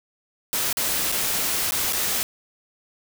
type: noise with dropouts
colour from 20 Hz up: white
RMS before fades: -24 dBFS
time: 0.53-2.23 s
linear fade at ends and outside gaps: 0 ms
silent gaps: 0.728-0.771 / 1.118-1.124 / 1.709-1.721 / 1.925-1.932 s
effects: none